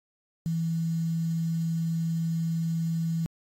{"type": "tone with quantisation", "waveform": "sine", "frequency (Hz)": 164.6, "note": "E3", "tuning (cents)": -2, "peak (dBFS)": -25, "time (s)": [0.46, 3.26], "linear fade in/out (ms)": 0, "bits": 8, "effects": ["AAC 48 kbps"]}